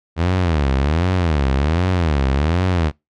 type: tone with vibrato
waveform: sawtooth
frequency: 78.5 Hz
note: D#2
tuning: 16 cents sharp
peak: -11 dBFS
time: 0.16-2.92 s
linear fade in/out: 50 ms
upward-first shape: sine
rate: 1.3 Hz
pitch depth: 290 cents each way
effects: noise-tail reverb RT60 0.2 s tail -25 dB re dry + low-pass 4000 Hz 12 dB/octave